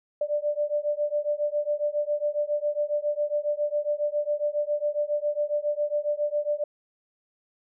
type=beating tone pair; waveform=sine; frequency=587.3 / 594.6 Hz; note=D5 / D5; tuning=0 / +21 cents; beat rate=7.3 Hz; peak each=-27 dBFS; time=0.21-6.64 s; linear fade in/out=5 ms; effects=none